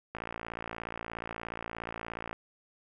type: click train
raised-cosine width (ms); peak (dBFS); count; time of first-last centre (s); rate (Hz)
0.5; -22; 125; 0.15-2.329; 56.9
effects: none